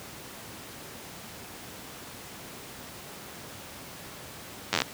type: slowing click train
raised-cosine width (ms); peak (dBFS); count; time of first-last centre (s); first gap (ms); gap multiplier
0.2; -6; 8; 4.73-4.819; 10; 1.08
effects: pink hiss -43 dBFS RMS until 4.93 s + high-pass 100 Hz 12 dB/octave